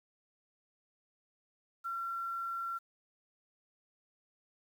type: tone with quantisation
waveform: sine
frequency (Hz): 1363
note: F6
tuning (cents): -43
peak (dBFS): -35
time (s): 1.84-2.79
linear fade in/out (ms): 20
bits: 10
effects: none